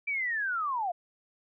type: linear sweep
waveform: sine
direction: down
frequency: 2349 to 670 Hz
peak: -28 dBFS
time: 0.07-0.92 s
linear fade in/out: 10 ms
effects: none